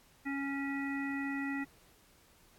harmonic tone, 277.2 Hz, C#4, in tune, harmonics 1 / 3 / 5 / 7 / 9, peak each -35 / -46 / -47 / -40 / -49 dBFS, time 0.25-1.65 s, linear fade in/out 20 ms, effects pink hiss -64 dBFS RMS until 2.58 s + AAC 64 kbps

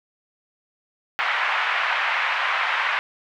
white band-pass noise, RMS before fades -23 dBFS, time 1.19-2.99 s, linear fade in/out 0 ms, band 800 to 2400 Hz, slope 24 dB/octave, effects none

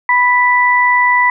sine tone pair together, 987.8 / 1975.6 Hz, B5 / B6, 0 / 0 cents, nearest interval octave, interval 1200 cents, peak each -11 dBFS, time 0.09-1.3 s, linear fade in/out 2 ms, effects none

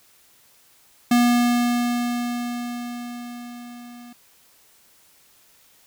square tone with level ramp, 241.2 Hz, B3, 41 cents flat, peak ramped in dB -14 to -41 dBFS, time 1.11-4.13 s, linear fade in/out 5 ms, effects white hiss -56 dBFS RMS until 5.86 s

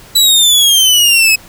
sawtooth exponential sweep, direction down, 3970 to 2548 Hz, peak -3 dBFS, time 0.15-1.36 s, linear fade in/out 10 ms, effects pink hiss -38 dBFS RMS until 1.48 s

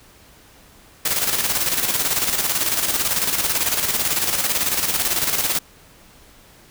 white noise with tremolo, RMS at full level -19 dBFS, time 1.05-5.59 s, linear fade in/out 5 ms, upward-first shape square, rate 18 Hz, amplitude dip 50%, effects pink hiss -49 dBFS RMS until 6.7 s

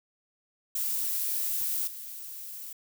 violet noise with level steps, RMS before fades -30 / -41 dBFS, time 0.75-2.73 s, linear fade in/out 5 ms, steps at 1.87 s, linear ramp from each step 5 ms, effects none

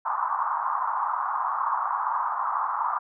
pink band-pass noise, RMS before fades -27 dBFS, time 0.05-2.99 s, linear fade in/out 10 ms, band 900 to 1200 Hz, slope 48 dB/octave, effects none

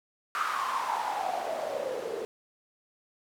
white noise with band-pass filter sweep, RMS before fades -32 dBFS, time 0.35-2.25 s, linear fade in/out 0 ms, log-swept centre 1300 to 420 Hz, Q 7.1, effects none

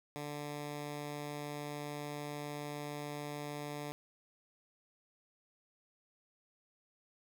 10% pulse tone, 146.83 Hz, D3, in tune, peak -32 dBFS, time 0.16-3.92 s, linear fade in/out 0 ms, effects none

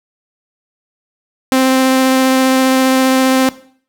sawtooth tone with vibrato, 261.6 Hz, C4, in tune, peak -5 dBFS, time 1.52-3.49 s, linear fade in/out 0 ms, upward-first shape sine, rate 15 Hz, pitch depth 8 cents each way, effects noise-tail reverb RT60 0.5 s tail -17 dB re dry

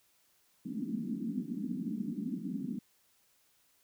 pink band-pass noise, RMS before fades -37 dBFS, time 0.65-2.79 s, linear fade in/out 5 ms, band 190 to 280 Hz, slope 48 dB/octave, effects white hiss -70 dBFS RMS until 3.83 s

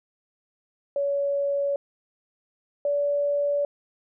sine tone pair in turn, 564 / 574.9 Hz, C#5 / D5, +30 / -37 cents, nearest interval unison, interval 33 cents, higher second, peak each -22 / -21 dBFS, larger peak second, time 0.96-1.76 / 2.85-3.65 s, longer neither, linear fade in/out 2 ms, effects none

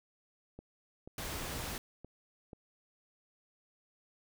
click train, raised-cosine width 2 ms, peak -34 dBFS, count 5, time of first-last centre 0.59-2.532 s, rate 2.06 Hz
pink noise, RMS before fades -40 dBFS, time 1.18-1.78 s, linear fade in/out 2 ms
effects none

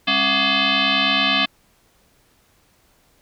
sine tone with frequency modulation, 270 Hz, C#4, 45 cents flat, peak -15 dBFS, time 0.07-1.46 s, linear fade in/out 10 ms, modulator 471 Hz, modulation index 7.7, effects pink hiss -59 dBFS RMS until 3.21 s

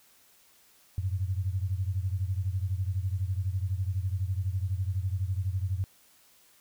sine beating tone pair, 90.7 / 102.7 Hz, F#2 / G#2, -34 / -19 cents, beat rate 12 Hz, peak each -29 / -32 dBFS, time 0.98-5.84 s, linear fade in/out 0 ms, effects white hiss -61 dBFS RMS until 6.6 s

